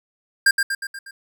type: tone with echo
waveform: square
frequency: 1600 Hz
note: G6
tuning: 35 cents sharp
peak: -12 dBFS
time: 0.46-0.51 s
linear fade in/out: 5 ms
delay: 120 ms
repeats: 5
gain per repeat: -5 dB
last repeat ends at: 1.11 s
effects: none